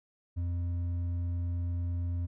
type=tone with hard clipping; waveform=sine; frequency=87.1 Hz; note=F2; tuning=4 cents flat; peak=-31 dBFS; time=0.36-2.27 s; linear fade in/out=20 ms; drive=4 dB; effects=none